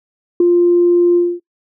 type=tone with ADSR envelope; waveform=sine; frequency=349.2 Hz; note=F4; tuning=in tune; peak=-3 dBFS; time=0.4-1.4 s; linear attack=5 ms; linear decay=4 ms; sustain=-4 dB; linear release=240 ms; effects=noise-tail reverb RT60 0.1 s tail -22 dB re dry + tanh soft clip ceiling -2 dBFS